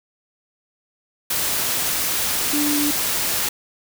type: tone in noise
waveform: sine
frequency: 293.7 Hz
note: D4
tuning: in tune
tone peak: -20 dBFS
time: 2.53-2.91 s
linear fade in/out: 5 ms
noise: white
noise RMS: -22 dBFS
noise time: 1.3-3.49 s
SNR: -1 dB
effects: none